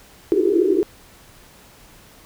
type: band-pass noise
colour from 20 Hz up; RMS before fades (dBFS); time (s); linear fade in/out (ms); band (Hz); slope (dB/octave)
white; -17; 0.32-0.83; 0; 320 to 420; 96
effects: pink hiss -48 dBFS RMS until 2.25 s